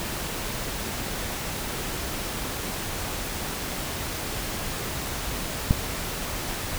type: click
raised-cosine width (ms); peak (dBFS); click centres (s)
5; -6; 5.709
effects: pink hiss -31 dBFS RMS until 6.78 s